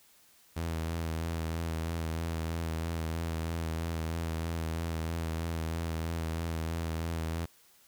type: tone with vibrato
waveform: sawtooth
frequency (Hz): 82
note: E2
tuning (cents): -9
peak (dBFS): -28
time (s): 0.56-7.46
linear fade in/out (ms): 10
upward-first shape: sine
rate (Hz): 3.1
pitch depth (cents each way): 31
effects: white hiss -62 dBFS RMS until 7.87 s